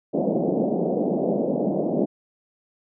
pink band-pass noise, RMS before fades -23 dBFS, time 0.13-2.06 s, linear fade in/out 20 ms, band 170 to 680 Hz, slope 48 dB/octave, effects none

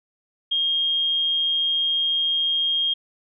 sine tone, 3233 Hz, G#7, 47 cents flat, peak -19 dBFS, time 0.51-2.94 s, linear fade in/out 10 ms, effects none

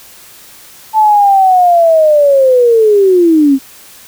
sine linear sweep, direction down, 880 to 261.6 Hz, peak -4 dBFS, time 0.93-3.59 s, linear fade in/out 50 ms, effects white hiss -37 dBFS RMS until 4.07 s

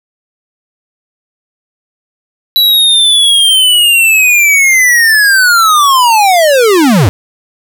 square linear sweep, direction down, 3951 to 80 Hz, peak -5 dBFS, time 2.56-7.09 s, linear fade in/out 0 ms, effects none

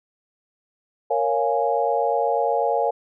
sine chord, Bb minor seventh, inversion none, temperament equal, 466.2 / 554.4 / 698.5 / 830.6 Hz, Bb4 / Db5 / F5 / Ab5, 0 / 0 / 0 / 0 cents, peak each -24 dBFS, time 1.1-2.91 s, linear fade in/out 10 ms, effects none

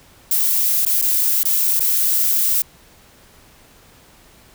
violet noise with dropouts, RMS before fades -17 dBFS, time 0.31-2.62 s, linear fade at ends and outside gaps 2 ms, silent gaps 0.851-0.863 / 1.014-1.023 / 1.432-1.453 / 1.795-1.805 s, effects pink hiss -49 dBFS RMS until 4.54 s

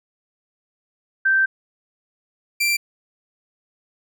sine / sawtooth tone pair in turn, 1560 / 2356 Hz, G6 / D7, -9 / +5 cents, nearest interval perfect fifth, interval 714 cents, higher second, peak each -14 dBFS, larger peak neither, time 1.25-1.46 / 2.6-2.77 s, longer first, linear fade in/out 10 ms, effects none

